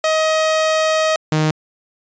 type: tone pair in turn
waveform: sawtooth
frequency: 631 / 155.17 Hz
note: D#5 / D#3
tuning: +24 / -4 cents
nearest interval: 2 octaves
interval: 2428 cents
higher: first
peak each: -10 dBFS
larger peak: neither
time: 0.04-1.16 / 1.32-1.51 s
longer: first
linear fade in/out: 2 ms
effects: resampled to 16000 Hz